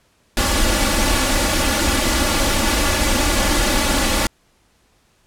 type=noise with comb filter; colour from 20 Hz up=pink; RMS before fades=-17 dBFS; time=0.37-4.27 s; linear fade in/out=2 ms; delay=3.5 ms; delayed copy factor=+0.8; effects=pink hiss -59 dBFS RMS until 5.26 s + low-pass 11000 Hz 12 dB/octave